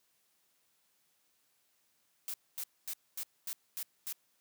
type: noise bursts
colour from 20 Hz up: blue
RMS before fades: -39 dBFS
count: 7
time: 2.28-4.126 s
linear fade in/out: 0 ms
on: 58 ms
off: 240 ms
effects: white hiss -74 dBFS RMS until 4.4 s + high-pass 100 Hz 12 dB/octave